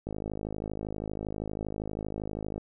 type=click train; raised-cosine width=2 ms; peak=-21 dBFS; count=133; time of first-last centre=0.07-2.58 s; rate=52.6 Hz; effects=none